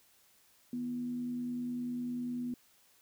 sine tone with frequency modulation, 244.9 Hz, B3, 14 cents flat, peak -34 dBFS, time 0.73-2.54 s, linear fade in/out 2 ms, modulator 89.7 Hz, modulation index 0.22, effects white hiss -66 dBFS RMS until 3.01 s

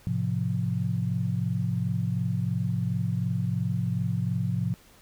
sine chord, F major, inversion first, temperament equal with one note detuned, 107.99 / 130.81 / 174.61 Hz, A2 / C3 / F3, -32 / 0 / 0 cents, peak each -29 dBFS, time 0.07-4.74 s, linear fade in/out 0 ms, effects pink hiss -56 dBFS RMS until 5.01 s

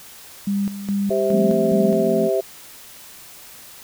sine tone with tremolo, 200 Hz, G3, 35 cents sharp, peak -18 dBFS, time 0.47-2.04 s, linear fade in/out 5 ms, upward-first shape square, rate 2.4 Hz, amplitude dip 70%
harmonic tone, 130.81 Hz, C3, in tune, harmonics 3 / 4 / 5, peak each -20 / -24 / -21 dBFS, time 1.1-2.41 s, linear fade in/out 10 ms
sine chord, F major, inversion none, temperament equal, 174.61 / 220 / 261.6 Hz, F3 / A3 / C4, 0 / 0 / 0 cents, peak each -26 / -22 / -27 dBFS, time 1.3-2.3 s, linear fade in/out 50 ms
effects white hiss -42 dBFS RMS until 3.83 s

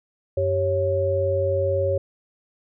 sine tone cluster, 93.1 / 389.5 / 551 Hz, F#2 / G4 / C#5, +11 / -11 / -11 cents, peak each -25 / -27 / -21 dBFS, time 0.37-1.98 s, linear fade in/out 5 ms, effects none

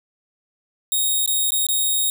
5% pulse tone with dropouts, 3736 Hz, A#7, 3 cents sharp, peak -10 dBFS, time 0.92-2.1 s, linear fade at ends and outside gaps 1 ms, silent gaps 1.261-1.276 / 1.506-1.52 / 1.667-1.687 s, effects none

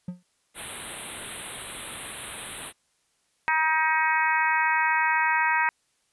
triangle tone with exponential decay, 178.8 Hz, F3, 41 cents sharp, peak -25 dBFS, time 0.08-0.23 s, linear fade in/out 5 ms, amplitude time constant 32 ms
white band-stop noise, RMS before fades -34 dBFS, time 0.54-2.73 s, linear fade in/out 50 ms, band 3900 to 8400 Hz, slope 96 dB/octave
harmonic tone, 316 Hz, D#4, 27 cents sharp, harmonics 3 / 4 / 5 / 6 / 7 / 8, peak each -24 / -32 / -27 / -27 / -30 / -32 dBFS, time 3.48-5.69 s, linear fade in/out 0 ms
effects white hiss -70 dBFS RMS until 6.12 s + resampled to 24000 Hz

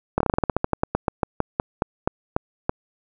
slowing click train, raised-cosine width 1 ms, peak -5 dBFS, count 22, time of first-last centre 0.18-2.694 s, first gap 24 ms, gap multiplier 1.14, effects none

